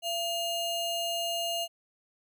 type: ring-modulated tone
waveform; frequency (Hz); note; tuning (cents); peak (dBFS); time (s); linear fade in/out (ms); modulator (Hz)
square; 1760; A6; 0; -27; 0.02-1.68; 50; 1080
effects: none